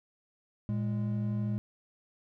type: tone pair together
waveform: triangle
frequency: 114.5 / 206.7 Hz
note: A#2 / G#3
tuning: -31 / -8 cents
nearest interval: minor seventh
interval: 1023 cents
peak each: -29 / -31 dBFS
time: 0.69-1.58 s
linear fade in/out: 0 ms
effects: none